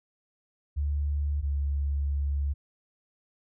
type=tone pair in turn; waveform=sine; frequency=72.5 / 70.8 Hz; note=D2 / C#2; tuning=-22 / +37 cents; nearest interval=unison; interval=41 cents; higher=first; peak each=-25 dBFS; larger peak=neither; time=0.76-1.42 / 1.42-2.54 s; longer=second; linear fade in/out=20 ms; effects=none